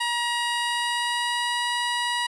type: tone with pitch glide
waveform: 15% pulse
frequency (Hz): 953 to 963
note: A#5 to B5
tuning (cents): +38 to -44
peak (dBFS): -17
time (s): 0-2.27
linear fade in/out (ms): 10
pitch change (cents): +18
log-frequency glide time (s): 0.58-1.69
effects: resampled to 22050 Hz